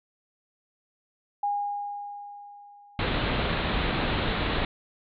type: tone with exponential decay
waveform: sine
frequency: 816 Hz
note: G#5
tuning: 31 cents flat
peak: -23 dBFS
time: 1.43-3.6 s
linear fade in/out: 5 ms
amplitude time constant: 470 ms
type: low-pass noise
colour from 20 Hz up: pink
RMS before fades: -27 dBFS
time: 2.99-4.65 s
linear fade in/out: 2 ms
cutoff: 4100 Hz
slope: 96 dB/octave
effects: none